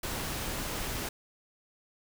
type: noise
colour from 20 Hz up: pink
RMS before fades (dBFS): -35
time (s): 0.03-1.09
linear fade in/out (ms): 5
effects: none